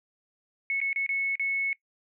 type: tone with dropouts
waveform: sine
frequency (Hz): 2200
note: C#7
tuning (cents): -14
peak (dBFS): -25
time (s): 0.7-1.73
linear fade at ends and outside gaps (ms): 1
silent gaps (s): 0.803-0.814 / 0.93-0.96 / 1.064-1.091 / 1.355-1.396
effects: noise-tail reverb RT60 0.1 s tail -22 dB re dry